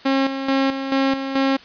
sawtooth tone with tremolo, 270 Hz, C#4, 45 cents flat, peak -12 dBFS, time 0.05-1.57 s, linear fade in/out 10 ms, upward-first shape square, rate 2.3 Hz, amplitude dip 60%, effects white hiss -44 dBFS RMS until 1.64 s + resampled to 11025 Hz

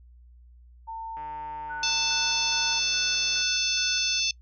sine tone with pitch glide, 900 to 908.9 Hz, A5 to A#5, +39 to -44 cents, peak -33 dBFS, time 0.87-2.8 s, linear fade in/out 20 ms, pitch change +17 cents, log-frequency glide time 2.18-2.25 s
click train, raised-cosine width 0.5 ms, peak -34 dBFS, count 338, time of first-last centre 1.17-3.417 s, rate 150 Hz
sine tone with tremolo, 1480 Hz, F#6, in tune, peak -34 dBFS, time 1.69-4.2 s, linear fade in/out 20 ms, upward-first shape square, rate 2.4 Hz, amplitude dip 55%
harmonic tone, 880 Hz, A5, in tune, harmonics 3 / 4 / 5 / 6 / 7, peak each -30 / -30 / -30 / -30 / -30 dBFS, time 1.83-4.31 s, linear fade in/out 2 ms
effects noise-tail reverb RT60 0.1 s tail -25 dB re dry + added 60 Hz sine -49 dBFS peak until 4.41 s

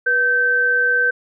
sine tone pair together, 487.9 / 1548 Hz, B4 / G6, -21 / -22 cents, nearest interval octave + minor sixth, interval 1999 cents, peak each -24 / -14 dBFS, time 0.06-1.11 s, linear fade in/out 10 ms, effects none

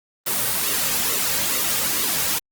white noise with flanger, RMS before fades -22 dBFS, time 0.26-2.39 s, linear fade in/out 10 ms, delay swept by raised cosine 1.2 to 3 ms, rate 2.3 Hz, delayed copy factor -0.6, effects Opus 24 kbps

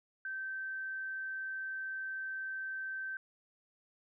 sine tone, 1551 Hz, G6, 19 cents flat, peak -37 dBFS, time 0.25-3.17 s, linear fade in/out 2 ms, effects none

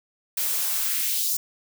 blue noise with high-pass filter sweep, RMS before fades -25 dBFS, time 0.37-1.37 s, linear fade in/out 5 ms, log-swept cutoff 260 to 6000 Hz, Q 1.5, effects none

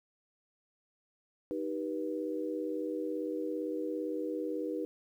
sine chord, Eb augmented, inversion none, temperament just, 311.1 / 388.9 / 486.1 Hz, Eb4 / G4 / B4, 0 / -14 / -28 cents, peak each -36 / -39 / -37 dBFS, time 1.51-4.85 s, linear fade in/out 0 ms, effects 11-bit

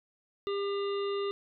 harmonic tone, 400 Hz, G4, 35 cents sharp, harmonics 1 / 3 / 5 / 7 / 9 / 10, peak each -30 / -39 / -49 / -46 / -46 / -54 dBFS, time 0.47-1.31 s, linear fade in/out 0 ms, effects none

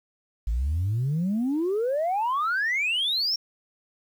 sine exponential sweep, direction up, 51.8 to 5600 Hz, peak -21 dBFS, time 0.47-3.36 s, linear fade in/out 5 ms, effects tanh soft clip ceiling -20 dBFS + 9-bit

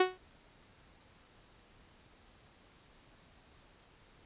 sawtooth tone with exponential decay, 369.7 Hz, F#4, 1 cent flat, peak -17 dBFS, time 0-0.18 s, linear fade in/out 5 ms, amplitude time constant 38 ms, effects pink hiss -62 dBFS RMS until 4.25 s + resampled to 8000 Hz

